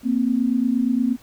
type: tone pair together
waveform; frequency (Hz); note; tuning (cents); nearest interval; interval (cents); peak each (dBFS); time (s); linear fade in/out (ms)
sine; 233.1 / 261.6; A#3 / C4; 0 / 0; major second; 200; -20; 0.03-1.17; 50
effects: pink hiss -51 dBFS RMS until 1.22 s